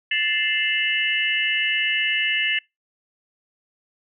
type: tone cluster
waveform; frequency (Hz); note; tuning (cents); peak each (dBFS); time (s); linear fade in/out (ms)
sine; 1757 / 2098 / 2666 / 2930; A6 / C7 / E7 / F#7; -3 / +4 / +19 / -18; -25; 0.11-2.59; 5
effects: noise-tail reverb RT60 0.2 s tail -25 dB re dry